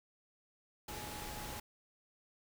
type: tone in noise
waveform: sine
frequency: 840 Hz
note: G#5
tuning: 19 cents sharp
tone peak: -50 dBFS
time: 0.88-1.6 s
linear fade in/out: 5 ms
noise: pink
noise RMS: -45 dBFS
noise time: 0.88-1.6 s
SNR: -8 dB
effects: none